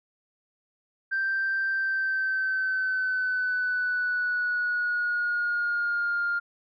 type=tone with pitch glide; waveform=sine; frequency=1568 to 1405 Hz; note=G6 to F6; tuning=0 to +10 cents; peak=-23 dBFS; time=1.11-6.4 s; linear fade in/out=20 ms; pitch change=-190 cents; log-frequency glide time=1.71-6.24 s; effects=tanh soft clip ceiling -20 dBFS